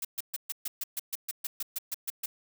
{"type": "noise bursts", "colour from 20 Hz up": "blue", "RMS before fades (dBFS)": -33, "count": 15, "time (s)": [0.02, 2.26], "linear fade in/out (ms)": 5, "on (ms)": 28, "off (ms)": 130, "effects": []}